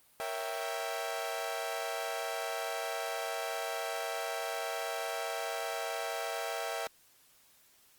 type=chord; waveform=sawtooth; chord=A# diminished seventh; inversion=none; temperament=equal; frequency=466.2 / 554.4 / 659.3 / 784 Hz; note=A#4 / C#5 / E5 / G5; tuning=0 / 0 / 0 / 0 cents; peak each=-38 / -39 / -34 / -36 dBFS; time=0.2-6.87 s; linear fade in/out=0 ms; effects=white hiss -64 dBFS RMS until 7.98 s + Opus 32 kbps